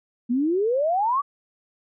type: exponential sweep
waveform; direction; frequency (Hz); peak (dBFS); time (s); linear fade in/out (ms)
sine; up; 231.3 to 1174.7; -19; 0.29-1.22; 20
effects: none